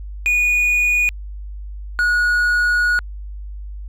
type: tone pair in turn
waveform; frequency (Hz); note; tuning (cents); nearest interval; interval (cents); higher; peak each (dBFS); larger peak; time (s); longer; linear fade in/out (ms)
triangle; 2458 / 1454; D#7 / F#6; -22 / -31; major sixth; 909; first; -12; neither; 0.26-1.09 / 1.99-2.99; second; 0
effects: added 50 Hz sine -28 dBFS peak until 3.88 s